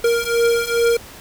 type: beating tone pair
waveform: square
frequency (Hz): 466.2 / 468.6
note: A#4 / A#4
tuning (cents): 0 / +9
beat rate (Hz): 2.4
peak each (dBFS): -20 / -18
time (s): 0.04-0.97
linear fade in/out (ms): 5
effects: pink hiss -39 dBFS RMS until 1.2 s